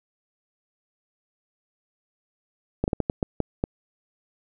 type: slowing click train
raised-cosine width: 2 ms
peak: -9 dBFS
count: 8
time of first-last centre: 2.84-3.639 s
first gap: 39 ms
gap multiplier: 1.35
effects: none